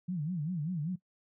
sine tone with vibrato, 164.6 Hz, E3, 2 cents flat, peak -31 dBFS, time 0.08-0.96 s, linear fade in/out 10 ms, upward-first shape sine, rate 5.1 Hz, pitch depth 220 cents each way, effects noise-tail reverb RT60 0.1 s tail -20 dB re dry

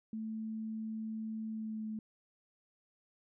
sine tone with pitch glide, 220 to 217.1 Hz, A3 to A3, 0 to -23 cents, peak -37 dBFS, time 0.13-1.99 s, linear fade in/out 2 ms, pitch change -23 cents, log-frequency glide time 1.5-1.87 s, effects none

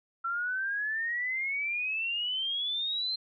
sine exponential sweep, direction up, 1347 to 4159 Hz, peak -29 dBFS, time 0.24-3.16 s, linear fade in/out 10 ms, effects none

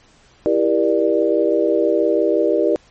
sine chord, E half-diminished seventh, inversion none, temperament just, 329.6 / 395.6 / 474.7 / 593.3 Hz, E4 / G4 / Bb4 / D5, 0 / +16 / +31 / +18 cents, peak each -19 dBFS, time 0.46-2.76 s, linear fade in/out 0 ms, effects pink hiss -52 dBFS RMS until 2.9 s + MP3 32 kbps

